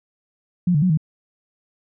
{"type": "tone with pitch steps", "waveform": "sine", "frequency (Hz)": [177.6, 147, 183.6, 156.1], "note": ["F3", "D3", "F#3", "D#3"], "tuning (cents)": [29, 2, -13, 6], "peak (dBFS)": -14, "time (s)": [0.67, 0.974], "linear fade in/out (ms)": 5, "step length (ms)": 76, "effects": []}